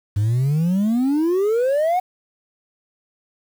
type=exponential sweep; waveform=sine; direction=up; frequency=98.9 to 752 Hz; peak=-13 dBFS; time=0.16-2 s; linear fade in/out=10 ms; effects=tanh soft clip ceiling -15 dBFS + 7-bit